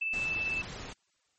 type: tone with tremolo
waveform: sine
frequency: 2638 Hz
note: E7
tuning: 1 cent sharp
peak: -28 dBFS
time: 0.01-0.62 s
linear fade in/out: 10 ms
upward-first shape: sine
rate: 20 Hz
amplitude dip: 30%
type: noise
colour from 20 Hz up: pink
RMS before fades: -42 dBFS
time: 0.13-0.93 s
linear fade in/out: 5 ms
effects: white hiss -73 dBFS RMS until 1.38 s + MP3 32 kbps